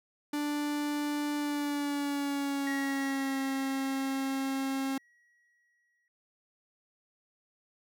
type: tone with pitch glide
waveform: 45% pulse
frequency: 293.7 to 269.3 Hz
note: D4 to C#4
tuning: 0 to -50 cents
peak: -30 dBFS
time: 0.33-4.98 s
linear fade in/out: 5 ms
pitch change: -150 cents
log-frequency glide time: 1.37-3.39 s
type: tone with exponential decay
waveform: triangle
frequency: 1912 Hz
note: A#6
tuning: 43 cents sharp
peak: -33 dBFS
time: 2.67-6.08 s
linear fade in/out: 1 ms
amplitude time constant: 740 ms
effects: none